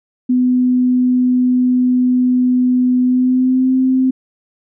sine tone with pitch glide, 250.9 to 259.7 Hz, B3 to C4, +28 to -13 cents, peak -10 dBFS, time 0.29-4.11 s, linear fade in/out 10 ms, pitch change +59 cents, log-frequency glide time 3.02-3.74 s, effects none

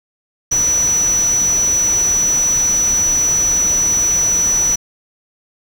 sine tone in noise, 5920 Hz, F#8, in tune, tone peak -12 dBFS, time 0.51-4.76 s, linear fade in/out 10 ms, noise pink, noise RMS -27 dBFS, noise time 0.51-4.76 s, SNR +12 dB, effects none

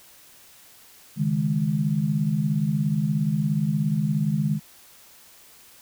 sine chord, C# suspended second, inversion none, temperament equal, 138.59 / 155.56 / 207.7 Hz, C#3 / D#3 / G#3, 0 / 0 / 0 cents, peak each -28 / -23 / -25 dBFS, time 1.16-4.6 s, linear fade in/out 50 ms, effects white hiss -51 dBFS RMS until 5.81 s

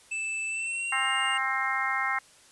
square tone with pitch glide, 2637 to 2810 Hz, E7 to F7, 0 to +10 cents, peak -30 dBFS, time 0.11-1.38 s, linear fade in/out 10 ms, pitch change +110 cents, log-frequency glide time 0.48-1.06 s
harmonic tone, 265.1 Hz, C4, 23 cents sharp, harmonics 3 / 4 / 5 / 6 / 7 / 8, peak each -34 / -33 / -32 / -36 / -32 / -31 dBFS, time 0.92-2.19 s, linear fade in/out 5 ms
effects white hiss -56 dBFS RMS until 2.51 s + resampled to 24000 Hz

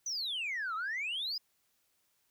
sine exponential two-way sweep, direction down then up, 6160 to 1244.5 to 5120 Hz, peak -32 dBFS, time 0.06-1.38 s, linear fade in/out 5 ms, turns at 0.75 s, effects tanh soft clip ceiling -31 dBFS + white hiss -75 dBFS RMS until 2.3 s

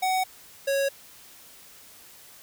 square tone pair in turn, 749 / 551.5 Hz, F#5 / C#5, +21 / -9 cents, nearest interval perfect fourth, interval 530 cents, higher first, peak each -23 dBFS, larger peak neither, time 0.02-0.24 / 0.67-0.89 s, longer neither, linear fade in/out 10 ms, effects white hiss -50 dBFS RMS until 2.42 s

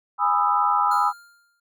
sine chord, E major seventh, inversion first, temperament just, 824.1 / 988.9 / 1236.1 / 1318.5 Hz, G#5 / B5 / D#6 / E6, -14 / +2 / -12 / 0 cents, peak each -23 dBFS, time 0.18-1.13 s, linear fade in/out 50 ms
square tone with exponential decay, 1400 Hz, F6, 4 cents sharp, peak -30 dBFS, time 0.91-1.6 s, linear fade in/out 5 ms, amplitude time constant 150 ms
effects none

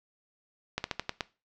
slowing click train, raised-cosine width 0.2 ms, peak -12 dBFS, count 6, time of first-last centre 0.78-1.208 s, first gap 61 ms, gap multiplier 1.17, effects noise-tail reverb RT60 0.3 s tail -19 dB re dry + low-pass 5000 Hz 12 dB/octave

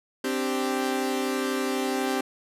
sawtooth chord, C suspended second, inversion none, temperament equal, 261.6 / 293.7 / 392 Hz, C4 / D4 / G4, 0 / 0 / 0 cents, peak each -24 / -29 / -25 dBFS, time 0.24-2.21 s, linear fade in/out 5 ms, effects resampled to 32000 Hz

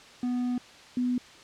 triangle / sine tone pair in turn, 246.9 / 248 Hz, B3 / B3, 0 / +7 cents, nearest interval unison, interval 7 cents, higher second, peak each -24 dBFS, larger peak neither, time 0.23-0.58 / 0.97-1.18 s, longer first, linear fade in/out 2 ms, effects white hiss -50 dBFS RMS until 1.43 s + low-pass 5000 Hz 12 dB/octave

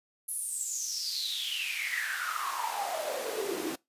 pink noise with high-pass filter sweep, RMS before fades -34 dBFS, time 0.28-3.76 s, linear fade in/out 10 ms, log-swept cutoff 11000 to 290 Hz, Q 9.8, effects noise-tail reverb RT60 0.2 s tail -23 dB re dry + resampled to 32000 Hz

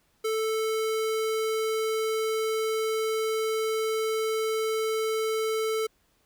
square tone, 440 Hz, A4, in tune, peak -26 dBFS, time 0.24-5.87 s, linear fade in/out 10 ms, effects pink hiss -68 dBFS RMS until 6.25 s

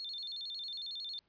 sine tone with vibrato, 3924 Hz, B7, 12 cents flat, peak -39 dBFS, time 0-1.19 s, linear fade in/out 0 ms, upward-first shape square, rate 11 Hz, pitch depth 160 cents each way, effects pink hiss -75 dBFS RMS until 1.28 s + resampled to 11025 Hz

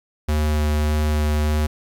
square tone with vibrato, 75.6 Hz, D#2, 49 cents flat, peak -18 dBFS, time 0.28-1.67 s, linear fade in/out 10 ms, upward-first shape sine, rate 1.7 Hz, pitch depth 10 cents each way, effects 10-bit

